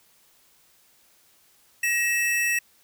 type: tone pair together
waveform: square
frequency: 1896.6 / 2637 Hz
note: A#6 / E7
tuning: +29 / 0 cents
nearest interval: tritone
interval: 571 cents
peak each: -25 dBFS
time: 1.83-2.59 s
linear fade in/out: 5 ms
effects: white hiss -60 dBFS RMS until 2.83 s